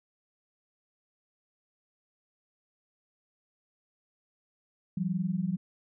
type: tone pair together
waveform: sine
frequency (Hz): 169.27 / 190.3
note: E3 / F#3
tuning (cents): +46 / +49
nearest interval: major second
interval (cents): 203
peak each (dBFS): -31 / -30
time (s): 4.97-5.57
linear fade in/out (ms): 5
effects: none